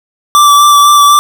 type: tone with vibrato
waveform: square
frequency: 1165 Hz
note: D6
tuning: 14 cents flat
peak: -3 dBFS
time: 0.35-1.19 s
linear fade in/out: 0 ms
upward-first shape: sine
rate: 4 Hz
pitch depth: 18 cents each way
effects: none